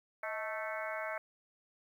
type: harmonic tone with a mistuned harmonic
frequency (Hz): 220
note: A3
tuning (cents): 0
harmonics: 3 / 4 / 5 / 6 / 7 / 8 / 9 / 10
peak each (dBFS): -40 / -46 / -47 / -45 / -44 / -49 / -48 / -45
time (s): 0.23-1.18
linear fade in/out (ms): 2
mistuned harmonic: 3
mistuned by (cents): -60
effects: 11-bit